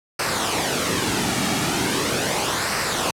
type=noise with flanger; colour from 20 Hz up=pink; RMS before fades=-22 dBFS; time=0.19-3.11 s; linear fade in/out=5 ms; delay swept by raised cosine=0.29 to 1.99 ms; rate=0.39 Hz; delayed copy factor=-0.5; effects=high-pass 100 Hz 12 dB/octave + low-pass 10000 Hz 12 dB/octave